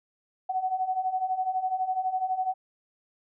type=beating tone pair; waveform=sine; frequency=740 / 752 Hz; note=F#5 / F#5; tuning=0 / +28 cents; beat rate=12 Hz; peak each=-31 / -27 dBFS; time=0.49-2.54 s; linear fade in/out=10 ms; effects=none